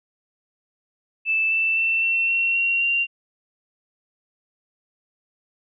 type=tone with pitch steps; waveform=sine; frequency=2637 / 2658 / 2680 / 2702 / 2724 / 2746 / 2768 Hz; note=E7 / E7 / E7 / E7 / F7 / F7 / F7; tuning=0 / +14 / +28 / +42 / -44 / -30 / -16 cents; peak=-18 dBFS; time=1.25-3.07 s; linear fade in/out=50 ms; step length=260 ms; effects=none